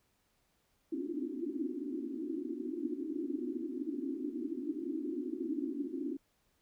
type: band-pass noise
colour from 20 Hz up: pink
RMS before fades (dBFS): -38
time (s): 0.92-6.17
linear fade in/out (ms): 5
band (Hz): 250 to 360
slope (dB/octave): 96
effects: pink hiss -75 dBFS RMS until 6.61 s